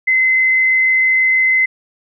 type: tone with frequency modulation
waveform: sine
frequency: 2052 Hz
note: C7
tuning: 34 cents flat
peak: -10 dBFS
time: 0.07-1.66 s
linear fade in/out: 10 ms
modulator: 26.2 Hz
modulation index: 0.42
effects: none

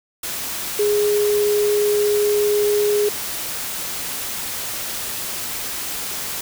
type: tone in noise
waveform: sine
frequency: 415.3 Hz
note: G#4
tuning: in tune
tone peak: -15 dBFS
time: 0.79-3.09 s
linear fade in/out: 5 ms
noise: white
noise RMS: -27 dBFS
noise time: 0.23-6.41 s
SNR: +9 dB
effects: none

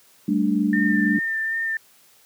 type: chord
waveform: sine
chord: G suspended second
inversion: none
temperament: equal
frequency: 196 / 220 / 293.7 Hz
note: G3 / A3 / D4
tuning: 0 / 0 / 0 cents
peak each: -22 dBFS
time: 0.28-1.19 s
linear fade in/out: 5 ms
type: tone with vibrato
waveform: sine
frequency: 1800 Hz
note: A6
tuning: 39 cents sharp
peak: -22 dBFS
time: 0.73-1.77 s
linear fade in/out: 2 ms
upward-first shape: sine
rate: 2.6 Hz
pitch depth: 18 cents each way
effects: white hiss -55 dBFS RMS until 2.25 s + high-pass 100 Hz 12 dB/octave

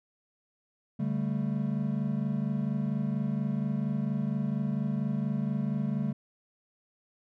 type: tone cluster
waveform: triangle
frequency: 144.2 / 196.6 / 220.9 Hz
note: D3 / G3 / A3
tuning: -31 / +5 / +7 cents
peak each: -30 dBFS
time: 0.99-6.13 s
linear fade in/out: 10 ms
effects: none

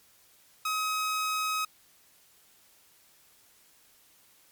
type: tone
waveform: sawtooth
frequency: 1269 Hz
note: D#6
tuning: 34 cents sharp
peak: -24 dBFS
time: 0.65-1.65 s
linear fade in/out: 5 ms
effects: white hiss -61 dBFS RMS until 4.51 s + MP3 96 kbps

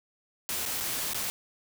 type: noise with dropouts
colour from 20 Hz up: white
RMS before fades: -32 dBFS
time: 0.49-1.3 s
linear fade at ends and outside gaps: 0 ms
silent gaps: 0.654-0.66 / 0.803-0.807 / 1.134-1.145 s
effects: none

